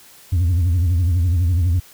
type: tone with vibrato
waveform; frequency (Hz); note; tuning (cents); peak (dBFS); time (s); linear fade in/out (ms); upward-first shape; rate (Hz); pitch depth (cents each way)
sine; 87.31; F2; 0; -11; 0.32-1.8; 10; sine; 12; 130
effects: tanh soft clip ceiling -13 dBFS + white hiss -46 dBFS RMS until 1.93 s